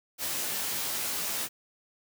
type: noise with comb filter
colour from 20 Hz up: white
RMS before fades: -32 dBFS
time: 0.18-1.49 s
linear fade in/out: 50 ms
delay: 16 ms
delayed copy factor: -0.75
effects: high-pass 100 Hz 12 dB/octave